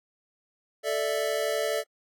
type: chord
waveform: square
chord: A suspended fourth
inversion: none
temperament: equal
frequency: 440 / 587.3 / 659.3 Hz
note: A4 / D5 / E5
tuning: 0 / 0 / 0 cents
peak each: -31 / -30 / -32 dBFS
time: 0.83-1.84 s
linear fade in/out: 50 ms
effects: AAC 64 kbps